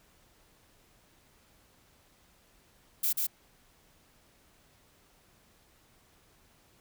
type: noise with echo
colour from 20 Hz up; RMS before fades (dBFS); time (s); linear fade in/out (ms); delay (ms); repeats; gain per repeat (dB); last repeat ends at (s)
violet; -28; 3.03-3.13; 10; 140; 1; -2; 3.27
effects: pink hiss -64 dBFS RMS until 6.8 s